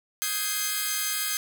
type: chord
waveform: 5% pulse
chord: Ab major seventh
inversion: second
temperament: equal with one note detuned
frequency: 1255.3 / 1568 / 1661.2 / 2093 Hz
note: Eb6 / G6 / Ab6 / C7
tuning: +15 / 0 / 0 / 0 cents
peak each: -21 dBFS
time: 0.22-1.37 s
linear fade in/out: 0 ms
effects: none